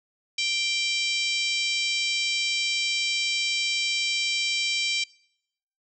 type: harmonic tone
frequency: 784 Hz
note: G5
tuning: in tune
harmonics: 3 / 4 / 5 / 6 / 7 / 8 / 9 / 10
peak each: -28 / -30 / -32 / -33 / -33 / -40 / -39 / -40 dBFS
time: 0.38-5.04 s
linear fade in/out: 5 ms
effects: noise-tail reverb RT60 0.8 s tail -24 dB re dry